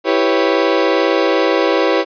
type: chord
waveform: 35% pulse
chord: C# half-diminished seventh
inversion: first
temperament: equal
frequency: 329.6 / 392 / 493.9 / 554.4 Hz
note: E4 / G4 / B4 / C#5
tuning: 0 / 0 / 0 / 0 cents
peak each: -16 dBFS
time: 0.04-2.05 s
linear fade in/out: 50 ms
effects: resampled to 11025 Hz